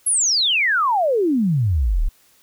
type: exponential sweep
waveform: sine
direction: down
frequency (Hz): 11390 to 30.48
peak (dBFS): -15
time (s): 0.06-2.09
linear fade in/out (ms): 10
effects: white hiss -56 dBFS RMS until 2.42 s